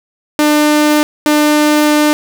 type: tone pair in turn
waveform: sawtooth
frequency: 299.7 / 299.7 Hz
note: D4 / D4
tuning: +35 / +35 cents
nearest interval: unison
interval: 0 cents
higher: neither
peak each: -4 dBFS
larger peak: neither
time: 0.39-1.03 / 1.26-2.13 s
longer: second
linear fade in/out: 0 ms
effects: none